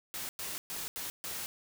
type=noise bursts at uneven times; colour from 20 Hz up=white; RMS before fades=-39 dBFS; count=5; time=0.14-0.29 / 0.39-0.58 / 0.7-0.88 / 0.96-1.1 / 1.24-1.46 s; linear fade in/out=0 ms; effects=none